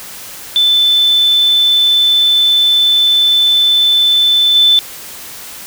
sine tone with level steps, 3520 Hz, A7, in tune, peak -7 / -5 dBFS, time 0.56-4.79 s, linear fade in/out 0 ms, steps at 4.55 s, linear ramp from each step 5 ms, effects white hiss -30 dBFS RMS until 5.66 s

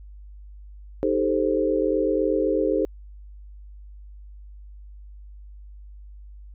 sine chord, A half-diminished seventh, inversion second, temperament equal, 311.1 / 392 / 440 / 523.3 Hz, Eb4 / G4 / A4 / C5, 0 / 0 / 0 / 0 cents, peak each -25 dBFS, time 1.03-2.85 s, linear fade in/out 0 ms, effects added 50 Hz sine -40 dBFS peak until 6.54 s

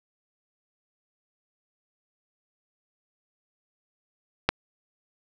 click, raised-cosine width 0.3 ms, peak -3 dBFS, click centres 4.49 s, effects none

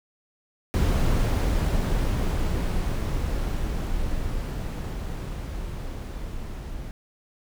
brown noise with level ramp, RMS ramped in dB -20 to -35 dBFS, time 0.74-6.91 s, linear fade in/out 0 ms, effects none

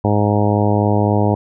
harmonic tone, 103.83 Hz, G#2, in tune, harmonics 1 / 2 / 3 / 4 / 5 / 6 / 7 / 8 / 9, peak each -16 / -19 / -21 / -22 / -23 / -24 / -24 / -25 / -26 dBFS, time 0.04-1.35 s, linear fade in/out 5 ms, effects none

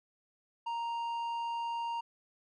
square tone with low-pass filter, 932.3 Hz, A#5, in tune, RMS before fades -36 dBFS, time 0.66-2.01 s, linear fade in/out 10 ms, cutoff 2600 Hz, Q 0.61, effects none

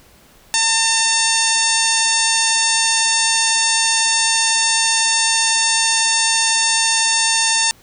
harmonic tone with a mistuned harmonic, 902 Hz, A5, 43 cents sharp, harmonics 1 / 2 / 3 / 4 / 5 / 6 / 7 / 8 / 9 / 10, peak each -23 / -23 / -23 / -23 / -23 / -23 / -23 / -23 / -23 / -23 dBFS, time 0.54-7.71 s, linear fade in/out 0 ms, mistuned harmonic 8, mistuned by -66 cents, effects pink hiss -49 dBFS RMS until 7.82 s

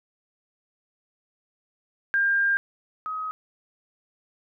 sine tone pair in turn, 1601 / 1265.4 Hz, G6 / D#6, +36 / +29 cents, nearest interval major third, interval 407 cents, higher first, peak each -19 / -28 dBFS, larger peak first, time 2.14-2.57 / 3.06-3.31 s, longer first, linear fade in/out 0 ms, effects none

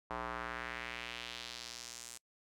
square tone with band-pass filter sweep, 59.6 Hz, A#1, 39 cents sharp, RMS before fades -44 dBFS, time 0.1-2.18 s, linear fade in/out 5 ms, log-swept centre 1000 to 8200 Hz, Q 1.8, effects noise-tail reverb RT60 0.1 s tail -26 dB re dry

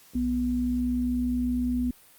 sine tone pair together, 61.67 / 246.7 Hz, B1 / B3, -2 / -2 cents, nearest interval 2 octaves, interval 2400 cents, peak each -32 / -24 dBFS, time 0.15-1.91 s, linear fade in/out 5 ms, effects white hiss -55 dBFS RMS until 2.18 s + Opus 48 kbps

